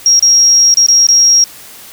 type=tone with dropouts; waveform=sine; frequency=5610 Hz; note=F8; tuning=7 cents sharp; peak=-4 dBFS; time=0.06-1.44 s; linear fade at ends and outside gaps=1 ms; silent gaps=0.194-0.225 / 0.741-0.771 / 0.864-0.885 / 1.068-1.087 s; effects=white hiss -34 dBFS RMS until 1.92 s